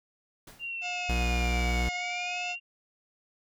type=noise with exponential decay; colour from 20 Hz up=pink; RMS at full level=-46 dBFS; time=0.47-0.85 s; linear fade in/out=5 ms; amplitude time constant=81 ms
type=linear two-way sweep; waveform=sine; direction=down then up; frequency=2794 to 2149 to 2794 Hz; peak=-33 dBFS; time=0.59-2.6 s; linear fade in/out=50 ms; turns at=1.94 s
type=harmonic tone; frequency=715 Hz; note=F5; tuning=41 cents sharp; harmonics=1 / 2 / 3 / 4 / 5 / 6 / 7 / 8 / 9 / 10; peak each=-36 / -48 / -44 / -42 / -47 / -50 / -47 / -51 / -52 / -50 dBFS; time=0.81-2.56 s; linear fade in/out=50 ms
type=tone with vibrato; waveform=45% pulse; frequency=60.3 Hz; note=B1; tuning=41 cents flat; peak=-26 dBFS; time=1.09-1.89 s; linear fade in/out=5 ms; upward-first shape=sine; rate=10 Hz; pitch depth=8 cents each way
effects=none